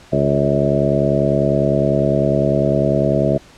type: harmonic tone with a mistuned harmonic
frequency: 70 Hz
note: C#2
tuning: 18 cents sharp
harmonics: 1 / 2 / 3 / 4 / 5 / 6 / 7 / 8 / 9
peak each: -30 / -19 / -21 / -24 / -22 / -24 / -27 / -22 / -19 dBFS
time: 0.12-3.38 s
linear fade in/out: 10 ms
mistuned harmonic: 9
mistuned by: +28 cents
effects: pink hiss -45 dBFS RMS until 3.57 s + low-pass 7000 Hz 12 dB/octave